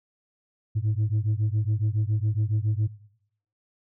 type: beating tone pair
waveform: sine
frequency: 104 / 111.2 Hz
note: G#2 / A2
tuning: +3 / +19 cents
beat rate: 7.2 Hz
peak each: -23 dBFS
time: 0.75-2.88 s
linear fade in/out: 20 ms
effects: noise-tail reverb RT60 0.8 s tail -23 dB re dry + tanh soft clip ceiling -19 dBFS